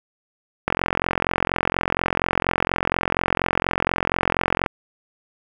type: click train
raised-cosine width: 0.5 ms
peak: -3 dBFS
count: 177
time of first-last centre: 0.68-4.662 s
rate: 44.2 Hz
effects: 7-bit